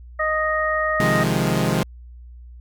harmonic tone, 622.3 Hz, D#5, in tune, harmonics 1 / 2 / 3, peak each -23 / -23 / -23 dBFS, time 0.19-1.24 s, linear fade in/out 10 ms
sawtooth chord, F minor seventh, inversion second, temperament equal, 130.81 / 155.56 / 174.61 / 207.7 Hz, C3 / Eb3 / F3 / Ab3, 0 / 0 / 0 / 0 cents, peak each -20 dBFS, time 1-1.83 s, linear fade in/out 0 ms
effects added 60 Hz sine -38 dBFS peak until 2.6 s

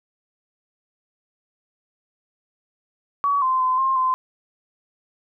sine tone with pitch steps, 1132 / 1038 / 1026 / 1061 / 1033 Hz, C#6 / C6 / C6 / C6 / C6, +36 / -14 / -34 / +24 / -22 cents, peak -17 dBFS, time 3.24-4.14 s, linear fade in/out 0 ms, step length 180 ms, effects none

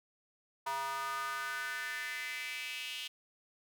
square tone with high-pass filter sweep, 136.2 Hz, C#3, 30 cents flat, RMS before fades -39 dBFS, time 0.66-3.08 s, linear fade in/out 10 ms, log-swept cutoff 950 to 3000 Hz, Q 4.4, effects none

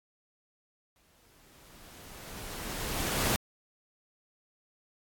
pink noise with exponential growth, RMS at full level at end -27 dBFS, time 0.96-3.36 s, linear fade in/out 0 ms, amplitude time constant 520 ms, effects AAC 64 kbps

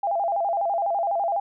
sine tone with vibrato, 737 Hz, F#5, 7 cents flat, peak -21 dBFS, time 0.03-1.4 s, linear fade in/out 5 ms, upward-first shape square, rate 12 Hz, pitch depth 150 cents each way, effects none

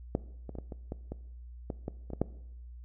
clicks, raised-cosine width 2 ms, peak -14 / -27 / -29 / -25 / -27 / -23 / -24 / -21 / -21 / -29 / -23 / -13 dBFS, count 12, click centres 0.151 / 0.493 / 0.553 / 0.586 / 0.722 / 0.921 / 1.12 / 1.702 / 1.881 / 2.103 / 2.134 / 2.216 s, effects noise-tail reverb RT60 0.8 s tail -19 dB re dry + added 60 Hz sine -44 dBFS peak until 2.84 s

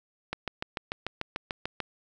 click train, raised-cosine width 0.3 ms, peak -15 dBFS, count 11, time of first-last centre 0.33-1.803 s, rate 6.79 Hz, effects none

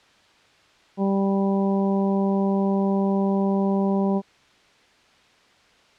harmonic tone, 196 Hz, G3, in tune, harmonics 1 / 2 / 3 / 4 / 5, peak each -20 / -26 / -30 / -32 / -34 dBFS, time 0.97-4.22 s, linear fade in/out 50 ms, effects white hiss -56 dBFS RMS until 5.98 s + low-pass 4000 Hz 12 dB/octave

